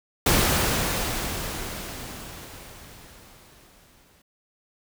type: noise with exponential decay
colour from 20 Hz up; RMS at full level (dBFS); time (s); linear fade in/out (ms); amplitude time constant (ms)
pink; -19; 0.26-4.22; 5; 860
effects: none